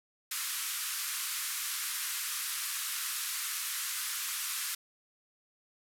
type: band-pass noise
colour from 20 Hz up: white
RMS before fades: -36 dBFS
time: 0.31-4.75 s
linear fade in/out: 5 ms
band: 1100 to 14000 Hz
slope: 48 dB/octave
effects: none